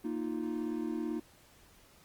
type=chord; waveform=triangle; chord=Bb suspended fourth; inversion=none; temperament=equal; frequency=233.1 / 311.1 / 349.2 Hz; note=Bb3 / Eb4 / F4; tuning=0 / 0 / 0 cents; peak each=-36 / -34 / -37 dBFS; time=0.04-1.2 s; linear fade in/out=10 ms; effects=pink hiss -61 dBFS RMS until 2.04 s + Opus 32 kbps